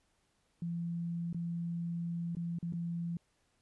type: tone with dropouts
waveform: sine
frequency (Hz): 170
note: F3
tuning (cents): -46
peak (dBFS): -34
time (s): 0.62-3.17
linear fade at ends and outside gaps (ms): 2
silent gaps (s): 1.329-1.345 / 2.351-2.368 / 2.587-2.627 / 2.725-2.735
effects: pink hiss -75 dBFS RMS until 3.61 s + resampled to 24000 Hz